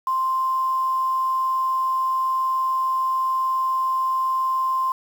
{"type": "tone with quantisation", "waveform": "sine", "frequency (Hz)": 1046.5, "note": "C6", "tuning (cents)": 0, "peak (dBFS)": -19, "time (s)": [0.07, 4.92], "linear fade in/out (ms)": 2, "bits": 7, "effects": []}